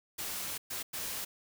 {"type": "noise bursts at uneven times", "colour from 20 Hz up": "white", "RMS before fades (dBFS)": -38, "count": 3, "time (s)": [[0.18, 0.58], [0.7, 0.83], [0.93, 1.25]], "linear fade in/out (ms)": 10, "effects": []}